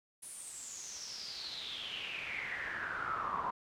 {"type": "noise with band-pass filter sweep", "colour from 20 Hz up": "brown", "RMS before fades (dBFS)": -41, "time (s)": [0.22, 3.51], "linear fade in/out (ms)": 10, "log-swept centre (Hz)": [10000, 1000], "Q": 8.4, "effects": []}